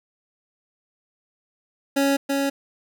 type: tone with echo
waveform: 25% pulse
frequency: 277.2 Hz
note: C#4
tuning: in tune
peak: -14 dBFS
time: 1.96-2.17 s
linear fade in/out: 10 ms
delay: 330 ms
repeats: 1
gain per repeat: -3 dB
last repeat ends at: 2.5 s
effects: none